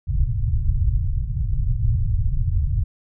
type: low-pass noise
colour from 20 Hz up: pink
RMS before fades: -20 dBFS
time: 0.07-2.84 s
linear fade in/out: 10 ms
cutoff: 130 Hz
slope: 48 dB/octave
effects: none